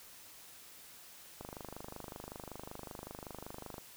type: click train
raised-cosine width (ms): 1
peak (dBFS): -30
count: 61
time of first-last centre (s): 1.41-3.782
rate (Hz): 25.3
effects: white hiss -55 dBFS RMS until 3.96 s